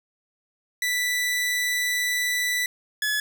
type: tone pair in turn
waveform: sawtooth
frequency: 1975.5 / 1705.3 Hz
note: B6 / G#6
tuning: 0 / +45 cents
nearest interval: minor third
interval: 255 cents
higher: first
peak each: -19 dBFS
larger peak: neither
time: 0.82-2.66 / 3.02-3.2 s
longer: first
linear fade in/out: 2 ms
effects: none